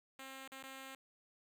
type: tone with dropouts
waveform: 5% pulse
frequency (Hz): 266.9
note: C4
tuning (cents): +35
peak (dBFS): -37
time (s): 0.19-0.95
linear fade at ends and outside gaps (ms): 2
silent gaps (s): 0.477-0.519 / 0.628-0.636
effects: none